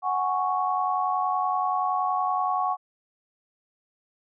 sine chord, F# suspended second, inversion none, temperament equal, 740 / 830.6 / 1108.7 Hz, F#5 / G#5 / C#6, 0 / 0 / 0 cents, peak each -26 / -30 / -26 dBFS, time 0.02-2.77 s, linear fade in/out 50 ms, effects none

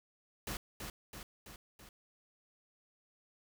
pink noise with echo, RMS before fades -40 dBFS, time 0.47-0.57 s, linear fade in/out 2 ms, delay 330 ms, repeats 4, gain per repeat -4 dB, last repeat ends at 1.89 s, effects none

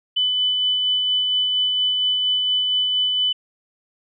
sine tone with tremolo, 3000 Hz, F#7, 23 cents sharp, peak -16 dBFS, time 0.16-3.33 s, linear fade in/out 10 ms, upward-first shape sine, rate 4.3 Hz, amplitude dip 25%, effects none

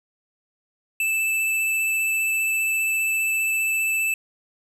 square tone with vibrato, 2637 Hz, E7, in tune, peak -21 dBFS, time 1-4.14 s, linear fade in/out 2 ms, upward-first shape sine, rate 15 Hz, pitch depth 8 cents each way, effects none

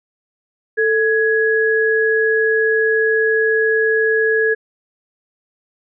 sine tone pair together, 442.8 / 1671.8 Hz, A4 / G#6, +11 / +11 cents, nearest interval octave + major seventh, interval 2300 cents, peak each -15 / -16 dBFS, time 0.77-4.55 s, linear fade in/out 20 ms, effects none

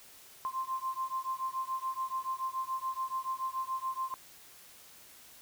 sine beating tone pair, 1046.5 / 1053.5 Hz, C6 / C6, 0 / +12 cents, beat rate 7 Hz, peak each -36 / -36 dBFS, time 0.45-4.14 s, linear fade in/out 0 ms, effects white hiss -55 dBFS RMS until 5.41 s

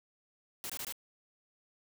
white noise bursts, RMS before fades -40 dBFS, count 4, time 0.64-0.924 s, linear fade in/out 0 ms, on 56 ms, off 20 ms, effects none

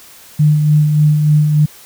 sine tone with tremolo, 150.7 Hz, D3, 45 cents sharp, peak -6 dBFS, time 0.39-1.66 s, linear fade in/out 10 ms, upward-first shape sine, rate 3.4 Hz, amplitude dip 40%, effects white hiss -40 dBFS RMS until 1.85 s

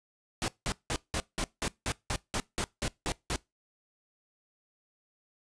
pink noise bursts, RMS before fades -31 dBFS, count 13, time 0.42-3.36 s, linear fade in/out 0 ms, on 60 ms, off 180 ms, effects noise-tail reverb RT60 0.2 s tail -22 dB re dry + resampled to 22050 Hz

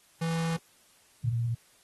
square / sine tone pair in turn, 164.81 / 117.21 Hz, E3 / A#2, 0 / +10 cents, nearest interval tritone, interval 590 cents, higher first, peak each -28 / -26 dBFS, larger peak second, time 0.21-0.57 / 1.24-1.55 s, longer first, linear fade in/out 10 ms, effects white hiss -62 dBFS RMS until 1.83 s + AAC 32 kbps

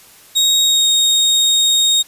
30% pulse tone with pitch glide, 3766 to 3729 Hz, A#7 to A#7, +17 to 0 cents, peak -8 dBFS, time 0.35-2.03 s, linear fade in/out 20 ms, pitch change -17 cents, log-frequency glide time 0.64-0.86 s, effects white hiss -44 dBFS RMS until 2.07 s + resampled to 32000 Hz

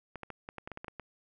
clicks, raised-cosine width 0.5 ms, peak -26 dBFS, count 11, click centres 0.157 / 0.233 / 0.303 / 0.489 / 0.583 / 0.675 / 0.717 / 0.774 / 0.845 / 0.882 / 0.997 s, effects none

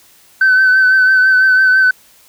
sine tone with vibrato, 1526 Hz, G6, 47 cents flat, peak -5 dBFS, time 0.41-1.91 s, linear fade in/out 5 ms, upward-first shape triangle, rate 6 Hz, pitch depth 33 cents each way, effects tanh soft clip ceiling -4 dBFS + white hiss -47 dBFS RMS until 2.28 s

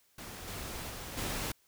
pink noise with level steps, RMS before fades -45 / -41 / -43 / -36 dBFS, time 0.18-1.52 s, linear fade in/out 5 ms, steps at 0.47 / 0.89 / 1.17 s, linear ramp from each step 10 ms, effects white hiss -69 dBFS RMS until 1.67 s

